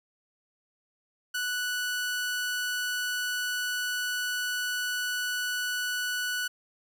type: tone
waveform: sawtooth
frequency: 1480 Hz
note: F#6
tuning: in tune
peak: -25 dBFS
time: 1.34-6.48 s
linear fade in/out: 10 ms
effects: none